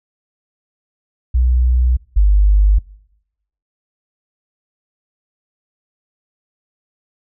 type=tone pair in turn; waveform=sine; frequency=61.74 / 50.23 Hz; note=B1 / G1; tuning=0 / +43 cents; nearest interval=major third; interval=357 cents; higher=first; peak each=-10 / -7 dBFS; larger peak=second; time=1.34-1.97 / 2.16-2.79 s; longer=neither; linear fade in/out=10 ms; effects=noise-tail reverb RT60 0.9 s tail -24 dB re dry